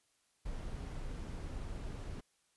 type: noise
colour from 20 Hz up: brown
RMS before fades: -42 dBFS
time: 0.45-2.21 s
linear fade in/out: 10 ms
effects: white hiss -75 dBFS RMS until 2.56 s + resampled to 24000 Hz